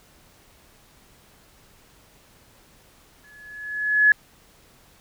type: tone with exponential growth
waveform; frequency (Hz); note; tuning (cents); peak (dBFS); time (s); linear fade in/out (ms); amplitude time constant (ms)
sine; 1700; G#6; +40; -10; 3.24-4.12; 2; 190
effects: pink hiss -55 dBFS RMS until 5 s